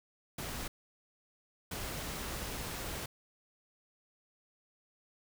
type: noise bursts at uneven times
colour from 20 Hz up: pink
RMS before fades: -40 dBFS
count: 2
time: 0.38-0.68 / 1.71-3.06 s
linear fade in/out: 5 ms
effects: none